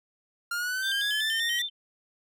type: linear sweep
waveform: 45% pulse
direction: up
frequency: 1390 to 1936 Hz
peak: -28 dBFS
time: 0.51-1.62 s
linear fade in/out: 5 ms
type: tone with vibrato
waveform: sine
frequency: 3322 Hz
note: G#7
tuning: in tune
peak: -28 dBFS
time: 0.82-1.7 s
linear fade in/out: 50 ms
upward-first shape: square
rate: 5.2 Hz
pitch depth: 120 cents each way
effects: none